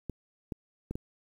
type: clicks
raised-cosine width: 3 ms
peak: -22 dBFS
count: 4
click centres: 0.097 / 0.522 / 0.91 / 0.955 s
effects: 9-bit